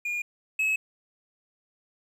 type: tone pair in turn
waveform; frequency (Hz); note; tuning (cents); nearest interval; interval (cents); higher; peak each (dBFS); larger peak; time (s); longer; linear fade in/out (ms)
triangle; 2426 / 2576; D#7 / E7; -44 / -41; minor second; 103; second; -26 / -21; second; 0.05-0.22 / 0.59-0.76; neither; 5
effects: 10-bit